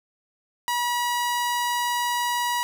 sawtooth tone, 966 Hz, B5, 39 cents flat, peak -19 dBFS, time 0.68-2.63 s, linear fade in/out 0 ms, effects none

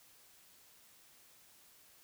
silence, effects white hiss -63 dBFS RMS until 2.03 s

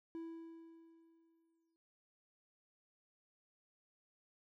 triangle tone with exponential decay, 329.6 Hz, E4, in tune, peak -40 dBFS, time 0.15-1.76 s, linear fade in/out 0 ms, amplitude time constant 350 ms, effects none

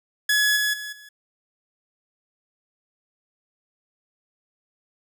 sawtooth tone with level steps, 1694 Hz, G#6, 34 cents sharp, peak -14 / -17 / -28 / -40 dBFS, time 0.29-1.09 s, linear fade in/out 5 ms, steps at 0.56 / 0.73 / 0.92 s, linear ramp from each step 10 ms, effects none

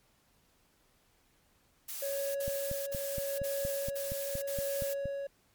blue noise bursts, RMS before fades -40 dBFS, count 6, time 1.88-4.94 s, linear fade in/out 10 ms, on 470 ms, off 48 ms
triangle tone with tremolo, 557 Hz, C#5, 8 cents sharp, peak -30 dBFS, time 2.02-5.27 s, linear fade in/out 5 ms, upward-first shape sine, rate 0.81 Hz, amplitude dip 35%
click train, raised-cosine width 5 ms, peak -27 dBFS, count 12, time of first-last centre 2.48-5.056 s, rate 4.27 Hz
effects pink hiss -69 dBFS RMS until 5.54 s + MP3 96 kbps

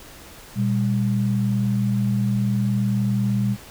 sine tone pair together, 120.5 / 199.91 Hz, B2 / G3, -42 / +34 cents, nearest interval major sixth, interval 876 cents, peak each -21 dBFS, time 0.55-3.57 s, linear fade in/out 50 ms, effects pink hiss -43 dBFS RMS until 3.7 s

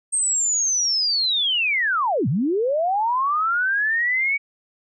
sine linear two-way sweep, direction down then up, 8480 to 110 to 2265 Hz, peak -18 dBFS, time 0.12-4.38 s, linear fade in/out 20 ms, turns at 2.28 s, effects none

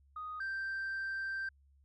sine tone pair in turn, 1244.5 / 1568 Hz, D#6 / G6, 0 / 0 cents, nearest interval major third, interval 400 cents, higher second, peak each -39 / -33 dBFS, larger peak second, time 0.16-0.4 / 0.4-1.49 s, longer second, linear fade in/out 5 ms, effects tanh soft clip ceiling -34 dBFS + added 69 Hz sine -63 dBFS peak until 1.84 s

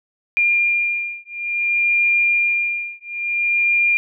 sine beating tone pair, 2402 / 2402.57 Hz, D7 / D7, +38 / +39 cents, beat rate 0.57 Hz, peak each -19 dBFS, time 0.37-3.97 s, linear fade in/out 0 ms, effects none

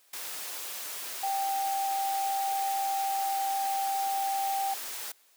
sine tone in noise, 784 Hz, G5, in tune, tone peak -27 dBFS, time 1.23-4.74 s, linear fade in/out 5 ms, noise white, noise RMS -38 dBFS, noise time 0.13-5.12 s, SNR +8 dB, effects white hiss -63 dBFS RMS until 5.36 s + high-pass 400 Hz 12 dB/octave

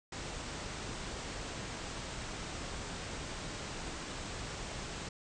pink low-pass noise, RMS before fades -42 dBFS, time 0.12-5.09 s, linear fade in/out 5 ms, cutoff 8500 Hz, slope 96 dB/octave, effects none

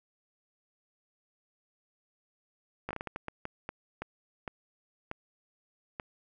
slowing click train, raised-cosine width 0.5 ms, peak -21 dBFS, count 14, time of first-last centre 2.89-5.998 s, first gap 17 ms, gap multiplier 1.39, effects none

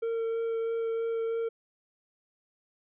triangle tone with vibrato, 456 Hz, A#4, 38 cents flat, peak -26 dBFS, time 0.02-1.49 s, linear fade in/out 10 ms, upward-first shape sine, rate 3.1 Hz, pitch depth 10 cents each way, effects resampled to 8000 Hz

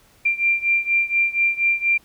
sine beating tone pair, 2372 / 2376.2 Hz, D7 / D7, +17 / +20 cents, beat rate 4.2 Hz, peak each -19 / -21 dBFS, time 0.25-1.98 s, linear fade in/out 10 ms, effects pink hiss -55 dBFS RMS until 2.04 s

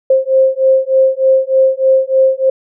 sine beating tone pair, 527 / 530.3 Hz, C5 / C5, +12 / +23 cents, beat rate 3.3 Hz, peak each -11 dBFS, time 0.1-2.5 s, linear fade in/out 5 ms, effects none

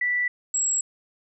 sine tone pair in turn, 1967 / 7671 Hz, B6 / A#8, -7 / +49 cents, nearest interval 2 octaves, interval 2356 cents, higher second, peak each -21 dBFS, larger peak neither, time 0.01-0.28 / 0.54-0.81 s, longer neither, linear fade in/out 5 ms, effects none

